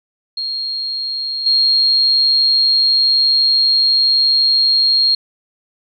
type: tone with level steps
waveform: sine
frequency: 4247 Hz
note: C8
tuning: 25 cents sharp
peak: -19 / -10 dBFS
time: 0.37-5.15 s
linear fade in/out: 5 ms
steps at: 1.46 s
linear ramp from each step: 5 ms
effects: none